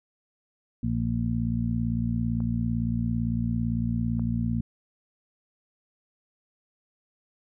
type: harmonic tone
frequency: 57.8 Hz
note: A#1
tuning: 14 cents flat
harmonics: 1 / 2 / 3 / 4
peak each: -33 / -28 / -32 / -28 dBFS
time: 0.83-4.61 s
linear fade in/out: 5 ms
type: clicks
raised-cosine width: 1 ms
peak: -31 dBFS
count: 2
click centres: 2.404 / 4.195 s
effects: none